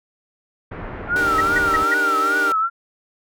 pink low-pass noise, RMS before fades -31 dBFS, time 0.71-1.84 s, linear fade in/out 10 ms, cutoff 1900 Hz, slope 24 dB/octave
sine tone with vibrato, 1377 Hz, F6, 25 cents flat, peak -16 dBFS, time 1.08-2.7 s, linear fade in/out 50 ms, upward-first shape triangle, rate 2.5 Hz, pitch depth 130 cents each way
sawtooth chord, Eb major seventh, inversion third, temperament equal, 293.7 / 311.1 / 392 / 466.2 Hz, D4 / Eb4 / G4 / Bb4, 0 / 0 / 0 / 0 cents, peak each -27 / -28 / -24 / -26 dBFS, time 1.16-2.52 s, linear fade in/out 0 ms
sine tone bursts, 1900 Hz, A#6, 33 cents sharp, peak -17 dBFS, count 4, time 1.38-1.942 s, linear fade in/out 5 ms, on 28 ms, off 150 ms
effects none

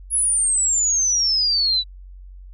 sine exponential sweep, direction down, 10610 to 3900 Hz, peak -16 dBFS, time 0.1-1.84 s, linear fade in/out 50 ms, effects added 46 Hz sine -37 dBFS peak until 2.53 s

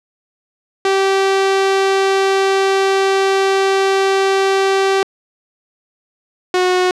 sawtooth tone pair in turn, 387.9 / 365.2 Hz, G4 / F#4, -18 / -23 cents, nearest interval minor second, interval 105 cents, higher first, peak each -8 dBFS, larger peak neither, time 0.85-5.03 / 6.54-6.91 s, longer first, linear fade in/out 2 ms, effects low-pass 6000 Hz 12 dB/octave

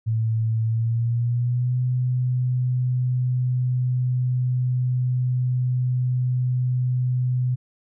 sine tone with pitch glide, 112.1 to 125.83 Hz, A2 to B2, +33 to +33 cents, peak -19 dBFS, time 0.06-7.56 s, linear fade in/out 20 ms, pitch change +200 cents, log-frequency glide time 0.64-1.78 s, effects none

